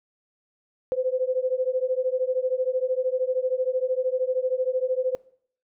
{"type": "beating tone pair", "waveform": "sine", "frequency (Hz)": [507, 520], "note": ["B4", "C5"], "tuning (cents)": [45, -11], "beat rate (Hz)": 13, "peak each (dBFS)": [-25, -26], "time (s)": [0.92, 5.15], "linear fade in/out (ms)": 0, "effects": ["noise-tail reverb RT60 0.6 s tail -23 dB re dry"]}